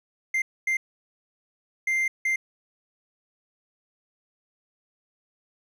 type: tone bursts at uneven times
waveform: triangle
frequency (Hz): 2093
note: C7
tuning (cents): 0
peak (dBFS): -20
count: 4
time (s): 0.34-0.42 / 0.67-0.77 / 1.87-2.08 / 2.25-2.36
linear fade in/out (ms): 5
effects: none